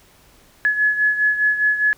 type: beating tone pair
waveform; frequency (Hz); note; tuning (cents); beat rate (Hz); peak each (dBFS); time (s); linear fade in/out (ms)
sine; 1700 / 1704.9; G#6 / G#6; +40 / +45; 4.9; -16 / -22; 0.65-1.93; 0
effects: pink hiss -52 dBFS RMS until 1.97 s